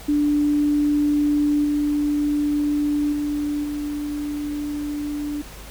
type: tone with level steps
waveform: sine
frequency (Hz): 293.7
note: D4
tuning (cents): 0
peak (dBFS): -16 / -18 / -21 / -24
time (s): 0.08-5.42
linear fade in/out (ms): 10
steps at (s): 1.64 / 3.12 / 3.63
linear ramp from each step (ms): 10
effects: added 50 Hz sine -39 dBFS peak until 5.7 s + pink hiss -41 dBFS RMS until 5.7 s